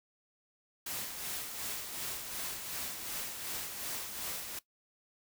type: noise with tremolo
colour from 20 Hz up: white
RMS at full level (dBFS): -38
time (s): 0.86-4.59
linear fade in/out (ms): 5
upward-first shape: sine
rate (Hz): 2.7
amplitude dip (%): 45
effects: noise-tail reverb RT60 0.1 s tail -18 dB re dry